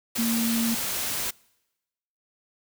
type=tone in noise; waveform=sine; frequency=230 Hz; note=A#3; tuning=23 cents flat; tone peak=-23 dBFS; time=0.18-0.75 s; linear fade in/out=10 ms; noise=white; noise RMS=-29 dBFS; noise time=0.15-1.31 s; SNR=+3 dB; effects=noise-tail reverb RT60 1.0 s tail -26 dB re dry